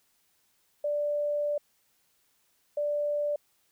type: tone bursts at uneven times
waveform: sine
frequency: 587.3 Hz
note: D5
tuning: in tune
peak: -26 dBFS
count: 2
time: 0.84-1.58 / 2.77-3.36 s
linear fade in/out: 5 ms
effects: white hiss -70 dBFS RMS until 3.71 s